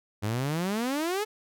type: exponential sweep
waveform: sawtooth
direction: up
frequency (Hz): 99.2 to 440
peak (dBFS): -23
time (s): 0.22-1.25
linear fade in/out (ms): 20
effects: none